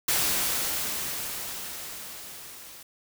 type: noise with level ramp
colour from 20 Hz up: white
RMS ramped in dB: -24 to -46 dBFS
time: 0.08-2.83 s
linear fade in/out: 5 ms
effects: none